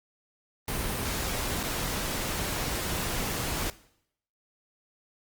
pink noise with dropouts, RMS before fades -31 dBFS, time 0.68-3.7 s, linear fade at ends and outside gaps 1 ms, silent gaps 1.631-1.636 s, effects noise-tail reverb RT60 0.7 s tail -18 dB re dry + Opus 32 kbps

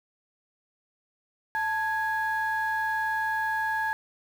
sine tone pair together, 880 / 1661.2 Hz, A5 / G#6, 0 / 0 cents, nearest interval major seventh, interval 1100 cents, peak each -27 dBFS, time 1.55-3.93 s, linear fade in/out 0 ms, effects tanh soft clip ceiling -19 dBFS + 8-bit

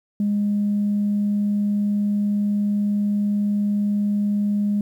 sine tone, 205.5 Hz, G#3, 18 cents flat, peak -17 dBFS, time 0.2-4.81 s, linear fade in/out 2 ms, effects tanh soft clip ceiling -14 dBFS + 9-bit

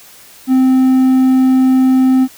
triangle tone, 260 Hz, C4, 11 cents flat, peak -5 dBFS, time 0.47-2.28 s, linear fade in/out 50 ms, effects white hiss -40 dBFS RMS until 2.37 s

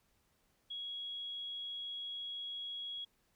sine tone, 3322 Hz, G#7, in tune, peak -40 dBFS, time 0.7-3.05 s, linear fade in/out 10 ms, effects pink hiss -75 dBFS RMS until 3.35 s

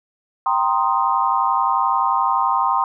sine chord, C minor seventh, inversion second, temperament equal with one note detuned, 784 / 935 / 1046.5 / 1244.5 Hz, G5 / Bb5 / C6 / Eb6, 0 / +5 / 0 / 0 cents, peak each -22 / -21 / -19 / -23 dBFS, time 0.46-2.84 s, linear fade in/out 2 ms, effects none

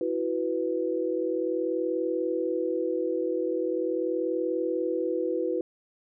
sine chord, E suspended second, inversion none, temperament equal, 329.6 / 370 / 493.9 Hz, E4 / F#4 / B4, 0 / 0 / 0 cents, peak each -30 / -30 / -29 dBFS, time 0.01-5.61 s, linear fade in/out 2 ms, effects none

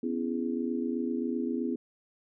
sine chord, C# minor seventh, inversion third, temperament just, 249.5 / 277.2 / 332.6 / 415.8 Hz, B3 / C#4 / E4 / G#4, +18 / 0 / +16 / +2 cents, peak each -31 / -37 / -34 / -37 dBFS, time 0.03-1.76 s, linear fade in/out 5 ms, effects none

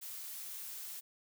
blue noise, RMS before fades -45 dBFS, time 0.01-1.01 s, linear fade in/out 20 ms, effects none

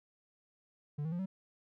triangle tone with pitch steps, 146.83 / 160.12 / 174.61 / 190.41 Hz, D3 / D#3 / F3 / F#3, 0 / +50 / 0 / +50 cents, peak -32 dBFS, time 0.98-1.26 s, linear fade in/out 10 ms, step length 70 ms, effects none

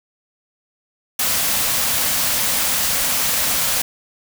white band-stop noise, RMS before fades -19 dBFS, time 1.19-3.82 s, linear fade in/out 5 ms, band 310 to 450 Hz, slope 96 dB/octave, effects none

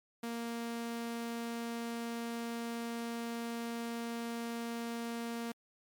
sawtooth tone, 233.1 Hz, A#3, in tune, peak -33 dBFS, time 0.23-5.52 s, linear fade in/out 5 ms, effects MP3 96 kbps

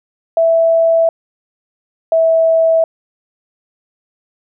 sine tone pair in turn, 659.3 / 652.5 Hz, E5 / E5, 0 / -18 cents, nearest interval unison, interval 18 cents, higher first, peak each -8 dBFS, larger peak neither, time 0.37-1.09 / 2.12-2.84 s, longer neither, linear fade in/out 2 ms, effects none

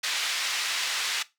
pink band-pass noise, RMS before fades -29 dBFS, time 0.03-1.23 s, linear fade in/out 10 ms, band 2000 to 5700 Hz, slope 12 dB/octave, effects noise-tail reverb RT60 0.2 s tail -17 dB re dry

